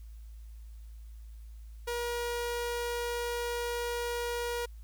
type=tone; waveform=sawtooth; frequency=477.6 Hz; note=A#4; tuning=42 cents sharp; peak=-28 dBFS; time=1.87-4.66 s; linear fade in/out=10 ms; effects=added 55 Hz sine -44 dBFS peak until 4.83 s + white hiss -68 dBFS RMS until 4.83 s